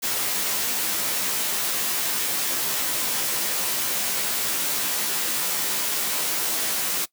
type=noise with comb filter; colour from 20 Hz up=white; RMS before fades=-25 dBFS; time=0.02-7.06 s; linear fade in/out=20 ms; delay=15 ms; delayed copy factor=+0.85; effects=noise-tail reverb RT60 0.1 s tail -20 dB re dry + high-pass 150 Hz 12 dB/octave